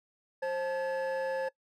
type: tone cluster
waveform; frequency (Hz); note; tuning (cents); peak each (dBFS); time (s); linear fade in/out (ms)
triangle; 530 / 876 / 1705; C5 / A5 / G#6; +22 / -8 / +45; -28 / -36 / -36; 0.42-1.49; 10
effects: noise-tail reverb RT60 0.1 s tail -22 dB re dry + tanh soft clip ceiling -25 dBFS